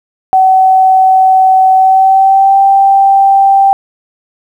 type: tone with pitch glide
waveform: sine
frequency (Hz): 757 to 784.1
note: F#5 to G5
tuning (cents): +39 to 0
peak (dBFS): -3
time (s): 0.33-3.73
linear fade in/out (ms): 0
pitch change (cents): +61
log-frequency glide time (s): 1.75-2.59
effects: 7-bit